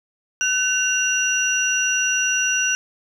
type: tone cluster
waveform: sine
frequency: 1517 / 2780 / 5850 Hz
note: F#6 / F7 / F#8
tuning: +43 / -9 / -21 cents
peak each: -22 dBFS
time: 0.41-2.75 s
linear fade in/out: 0 ms
effects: 8-bit